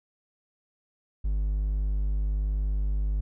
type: tone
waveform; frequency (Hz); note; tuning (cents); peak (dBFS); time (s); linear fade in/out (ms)
triangle; 50.6; G#1; -44; -22; 1.24-3.21; 10
effects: none